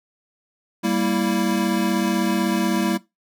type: chord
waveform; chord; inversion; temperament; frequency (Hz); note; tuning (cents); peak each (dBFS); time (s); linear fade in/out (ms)
square; E diminished; first; equal with one note detuned; 196 / 232 / 329.6; G3 / Bb3 / E4; 0 / -8 / 0; -24; 0.83-2.98; 20
effects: noise-tail reverb RT60 0.2 s tail -19 dB re dry